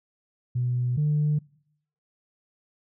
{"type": "tone pair in turn", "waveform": "sine", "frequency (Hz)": [123.47, 149.57], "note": ["B2", "D3"], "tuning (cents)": [0, 32], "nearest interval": "minor third", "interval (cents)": 332, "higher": "second", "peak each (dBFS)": [-22, -19], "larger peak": "second", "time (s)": [[0.55, 0.97], [0.97, 1.39]], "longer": "neither", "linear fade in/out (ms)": 10, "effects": ["noise-tail reverb RT60 0.7 s tail -25 dB re dry", "tanh soft clip ceiling -17 dBFS"]}